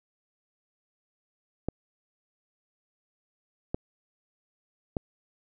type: clicks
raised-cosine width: 2 ms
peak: -15 dBFS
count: 3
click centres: 1.686 / 3.745 / 4.968 s
effects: none